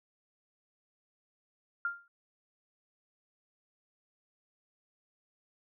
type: tone with exponential decay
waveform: sine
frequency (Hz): 1396.9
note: F6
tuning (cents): 0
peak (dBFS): -27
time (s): 1.85-2.08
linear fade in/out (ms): 2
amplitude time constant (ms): 48
effects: none